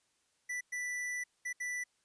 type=tone bursts at uneven times; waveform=square; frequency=1975.5 Hz; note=B6; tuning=in tune; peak=-36 dBFS; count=4; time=0.49-0.61 / 0.72-1.24 / 1.45-1.53 / 1.6-1.84 s; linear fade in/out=10 ms; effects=white hiss -75 dBFS RMS until 2.04 s + resampled to 22050 Hz